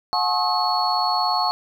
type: tone cluster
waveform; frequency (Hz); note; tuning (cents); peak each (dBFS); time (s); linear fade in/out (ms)
sine; 724 / 861 / 1082 / 1272 / 4370; F#5 / A5 / C#6 / D#6 / C#8; -38 / -38 / -42 / +38 / -26; -24 / -24 / -24 / -32 / -24; 0.13-1.51; 0
effects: 8-bit